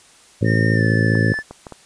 harmonic tone, 55 Hz, A1, in tune, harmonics 2 / 3 / 4 / 5 / 6 / 7 / 8 / 9 / 10, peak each -17 / -21 / -23 / -25 / -27 / -28 / -29 / -30 / -31 dBFS, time 0.41-1.33 s, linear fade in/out 10 ms
triangle tone with pitch glide, 1820 to 1745.9 Hz, A#6 to A6, -42 to -14 cents, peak -20 dBFS, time 0.44-1.43 s, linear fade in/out 50 ms, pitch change -72 cents, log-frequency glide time 0.73-0.84 s
clicks, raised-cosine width 1 ms, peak -19 dBFS, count 6, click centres 1.153 / 1.34 / 1.389 / 1.51 / 1.668 / 1.723 s
effects white hiss -49 dBFS RMS until 1.85 s + resampled to 22050 Hz

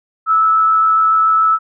sine tone with frequency modulation, 1307 Hz, E6, 15 cents flat, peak -9 dBFS, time 0.26-1.59 s, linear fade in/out 50 ms, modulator 93.2 Hz, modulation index 0.28, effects none

